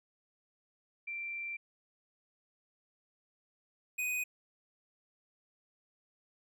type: tone pair in turn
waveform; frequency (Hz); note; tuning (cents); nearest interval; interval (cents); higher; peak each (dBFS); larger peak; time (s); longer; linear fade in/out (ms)
sine / square; 2354 / 2494; D7 / D#7; +3 / +3; minor second; 100; second; -37 / -33; second; 1.07-1.57 / 3.98-4.24; first; 10
effects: none